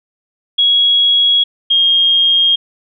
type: tone pair in turn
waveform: sine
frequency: 3322 / 3237 Hz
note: G#7 / G#7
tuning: 0 / -45 cents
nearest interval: unison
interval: 45 cents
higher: first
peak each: -8 dBFS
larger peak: neither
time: 0.58-1.44 / 1.7-2.56 s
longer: neither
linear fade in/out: 10 ms
effects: none